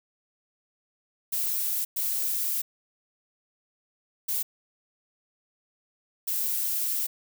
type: noise bursts at uneven times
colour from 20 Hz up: violet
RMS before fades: -28 dBFS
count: 4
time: 1.32-1.85 / 1.96-2.62 / 4.28-4.43 / 6.27-7.07 s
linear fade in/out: 10 ms
effects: none